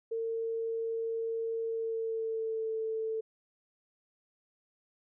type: tone with pitch glide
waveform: sine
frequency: 454.1 to 443.2 Hz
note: A#4 to A4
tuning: -45 to +13 cents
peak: -31 dBFS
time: 0.11-3.21 s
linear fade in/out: 10 ms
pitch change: -42 cents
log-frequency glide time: 1.62-2.73 s
effects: none